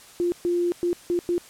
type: tone bursts at uneven times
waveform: sine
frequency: 349.2 Hz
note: F4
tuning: in tune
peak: -20 dBFS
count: 5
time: 0.2-0.32 / 0.45-0.72 / 0.83-0.93 / 1.1-1.19 / 1.29-1.38 s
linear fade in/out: 0 ms
effects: white hiss -48 dBFS RMS until 1.49 s + low-pass 11000 Hz 12 dB/octave